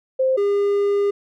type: tone pair in turn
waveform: sine / triangle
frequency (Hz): 523.3 / 404.4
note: C5 / G#4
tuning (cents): 0 / -46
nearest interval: major third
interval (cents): 446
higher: first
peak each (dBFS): -15 / -14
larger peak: second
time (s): 0.19-0.37 / 0.37-1.11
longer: second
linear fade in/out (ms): 10
effects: none